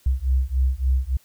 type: beating tone pair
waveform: sine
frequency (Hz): 63.4 / 66.9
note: B1 / C2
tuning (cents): +46 / +39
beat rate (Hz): 3.5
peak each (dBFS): -21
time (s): 0.06-1.17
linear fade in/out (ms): 5
effects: white hiss -58 dBFS RMS until 1.24 s